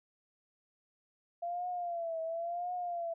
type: tone with vibrato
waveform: sine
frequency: 684 Hz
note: F5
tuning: 36 cents flat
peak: -34 dBFS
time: 1.42-3.14 s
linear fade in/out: 10 ms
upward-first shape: triangle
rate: 0.95 Hz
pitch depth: 100 cents each way
effects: none